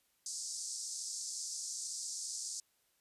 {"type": "band-pass noise", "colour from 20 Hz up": "white", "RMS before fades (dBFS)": -42, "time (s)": [0.26, 2.6], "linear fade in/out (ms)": 2, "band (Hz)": [4800, 8600], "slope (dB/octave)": 48, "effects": ["white hiss -75 dBFS RMS until 3 s", "resampled to 32000 Hz"]}